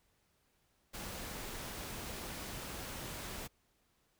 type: noise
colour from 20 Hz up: pink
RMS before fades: -44 dBFS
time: 0.93-3.48 s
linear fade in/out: 20 ms
effects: pink hiss -75 dBFS RMS until 4.19 s